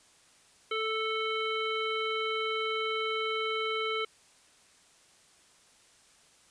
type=harmonic tone; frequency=440 Hz; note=A4; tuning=in tune; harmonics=1 / 3 / 5 / 7 / 9; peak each=-33 / -34 / -36 / -37 / -44 dBFS; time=0.71-4.05 s; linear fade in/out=5 ms; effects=white hiss -61 dBFS RMS until 6.5 s + resampled to 22050 Hz